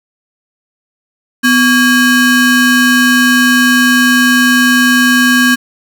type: ring-modulated tone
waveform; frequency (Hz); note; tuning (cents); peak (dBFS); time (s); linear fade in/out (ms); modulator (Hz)
square; 690; F5; -21; -4; 1.43-5.56; 20; 940
effects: none